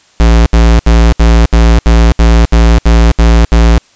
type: tone bursts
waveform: square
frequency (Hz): 56.9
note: A#1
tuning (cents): -41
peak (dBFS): -3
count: 11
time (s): 0.2-3.78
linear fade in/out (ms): 0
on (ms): 260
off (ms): 72
effects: white hiss -46 dBFS RMS until 3.95 s + resampled to 16000 Hz